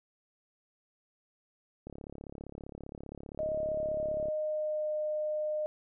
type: click train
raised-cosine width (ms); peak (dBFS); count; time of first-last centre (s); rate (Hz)
2; -30; 86; 1.87-4.285; 35.2
type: tone with pitch glide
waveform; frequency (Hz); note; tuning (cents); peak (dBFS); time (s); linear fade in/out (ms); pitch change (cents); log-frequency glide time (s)
sine; 622.3 to 609.5; D#5 to D#5; 0 to -36; -30; 3.39-5.66; 0; -36; 3.57-4.93
effects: none